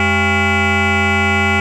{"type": "tone with frequency modulation", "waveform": "sine", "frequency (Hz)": 1107, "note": "C#6", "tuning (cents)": -3, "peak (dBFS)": -9, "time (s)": [0, 1.6], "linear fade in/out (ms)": 2, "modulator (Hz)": 299, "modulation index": 5, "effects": ["tanh soft clip ceiling -10 dBFS", "8-bit"]}